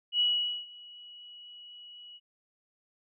sine tone with ADSR envelope, 2926 Hz, F#7, 20 cents flat, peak -22 dBFS, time 0.12-2.2 s, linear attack 77 ms, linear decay 460 ms, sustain -24 dB, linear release 41 ms, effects none

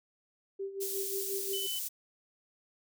sine tone with tremolo, 391.7 Hz, G4, 1 cent flat, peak -33 dBFS, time 0.59-1.67 s, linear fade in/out 10 ms, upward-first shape sine, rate 5.6 Hz, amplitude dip 70%
white high-pass noise, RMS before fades -37 dBFS, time 0.8-1.89 s, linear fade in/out 20 ms, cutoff 5900 Hz, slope 12 dB/octave
triangle tone, 3011 Hz, F#7, 30 cents sharp, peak -35 dBFS, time 1.53-1.79 s, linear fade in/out 5 ms
effects none

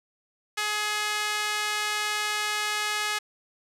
sawtooth tone with high-pass filter, 421.1 Hz, G#4, 24 cents sharp, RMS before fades -28 dBFS, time 0.57-3.19 s, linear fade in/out 10 ms, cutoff 1500 Hz, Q 0.92, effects low-pass 10000 Hz 12 dB/octave + 9-bit

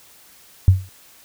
sine tone with exponential decay, 93.9 Hz, F#2, 26 cents sharp, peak -4 dBFS, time 0.68-0.89 s, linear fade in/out 0 ms, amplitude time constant 45 ms, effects white hiss -49 dBFS RMS until 1.24 s

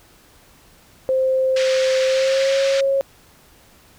sine tone with pitch glide, 523.3 to 545.8 Hz, C5 to C#5, 0 to -27 cents, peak -15 dBFS, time 1.09-3.01 s, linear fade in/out 0 ms, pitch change +73 cents, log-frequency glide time 2.06-2.57 s
pink band-pass noise, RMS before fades -28 dBFS, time 1.56-2.81 s, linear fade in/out 5 ms, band 1500 to 6000 Hz, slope 24 dB/octave
effects pink hiss -51 dBFS RMS until 3.98 s

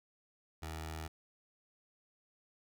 15% pulse tone with notch filter, 79.1 Hz, D#2, 29 cents sharp, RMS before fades -43 dBFS, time 0.62-1.08 s, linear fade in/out 10 ms, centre 210 Hz, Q 0.68, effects none

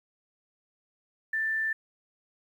sine tone, 1772 Hz, A6, 12 cents sharp, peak -26 dBFS, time 1.33-1.73 s, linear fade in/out 5 ms, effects 10-bit

